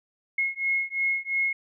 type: beating tone pair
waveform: sine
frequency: 2164 / 2166.9 Hz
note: C#7 / C#7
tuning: -42 / -40 cents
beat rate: 2.9 Hz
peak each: -27 dBFS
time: 0.38-1.53 s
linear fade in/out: 5 ms
effects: none